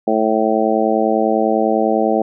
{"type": "harmonic tone", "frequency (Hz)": 110, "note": "A2", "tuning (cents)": 0, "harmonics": [2, 3, 4, 5, 6, 7], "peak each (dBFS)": [-20, -20, -20, -20, -20, -20], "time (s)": [0.07, 2.22], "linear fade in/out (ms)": 5, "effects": []}